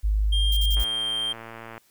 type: tone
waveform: sine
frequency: 51.91 Hz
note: G#1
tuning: in tune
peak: -19 dBFS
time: 0.03-0.84 s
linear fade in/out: 20 ms
type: tone with pitch glide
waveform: triangle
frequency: 3200 to 3174 Hz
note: G7 to G7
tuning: +35 to +21 cents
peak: -23 dBFS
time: 0.32-1.33 s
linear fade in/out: 10 ms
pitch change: -14 cents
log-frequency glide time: 0.81-1.1 s
type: noise bursts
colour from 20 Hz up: violet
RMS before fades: -34 dBFS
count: 4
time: 0.52-0.843 s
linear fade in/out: 2 ms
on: 47 ms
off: 45 ms
type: click train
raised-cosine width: 0.5 ms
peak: -24 dBFS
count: 116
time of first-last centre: 0.77-1.779 s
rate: 114 Hz
effects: white hiss -62 dBFS RMS until 1.9 s